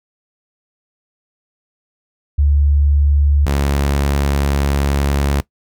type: tone pair in turn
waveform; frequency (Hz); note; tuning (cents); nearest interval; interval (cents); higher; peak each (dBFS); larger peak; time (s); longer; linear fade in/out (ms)
sine / sawtooth; 72 / 70.36; D2 / C#2; -34 / +26; unison; 40; first; -10; neither; 2.38-3.46 / 3.46-5.41; second; 10
effects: noise-tail reverb RT60 0.1 s tail -19 dB re dry